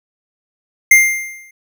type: tone with exponential decay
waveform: square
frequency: 2100 Hz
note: C7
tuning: 6 cents sharp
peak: -3 dBFS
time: 0.91-1.51 s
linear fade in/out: 5 ms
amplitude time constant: 130 ms
effects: none